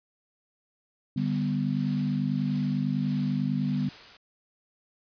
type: chord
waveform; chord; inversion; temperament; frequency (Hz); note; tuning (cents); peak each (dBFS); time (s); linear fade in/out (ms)
sine; G major; second; equal; 146.83 / 196 / 246.9; D3 / G3 / B3; 0 / 0 / 0; -29 / -29 / -29; 1.16-3.89; 5
type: noise with tremolo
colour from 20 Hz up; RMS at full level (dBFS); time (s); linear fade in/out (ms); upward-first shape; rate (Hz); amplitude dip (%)
white; -44; 1.17-4.17; 5; sine; 1.6; 40
effects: resampled to 11025 Hz